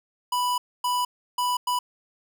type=tone bursts at uneven times; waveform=square; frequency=987.8 Hz; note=B5; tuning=in tune; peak=-23 dBFS; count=4; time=0.32-0.58 / 0.84-1.05 / 1.38-1.57 / 1.67-1.79 s; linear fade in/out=5 ms; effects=none

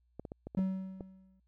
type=clicks; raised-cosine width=2 ms; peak=-28 dBFS; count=7; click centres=0.196 / 0.252 / 0.319 / 0.47 / 0.549 / 0.591 / 1.008 s
type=tone with exponential decay; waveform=triangle; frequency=189.5 Hz; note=F#3; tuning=42 cents sharp; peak=-24 dBFS; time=0.57-1.4 s; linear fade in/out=5 ms; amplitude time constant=180 ms
effects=added 60 Hz sine -69 dBFS peak until 1.47 s

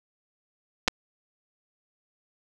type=clicks; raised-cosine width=0.2 ms; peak=-4 dBFS; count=2; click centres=0.878 / 0.882 s; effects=none

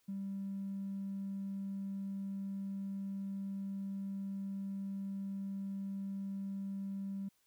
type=tone with tanh clipping; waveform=triangle; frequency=196 Hz; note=G3; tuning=in tune; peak=-37 dBFS; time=0.08-7.29 s; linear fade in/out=10 ms; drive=1 dB; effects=white hiss -75 dBFS RMS until 7.46 s

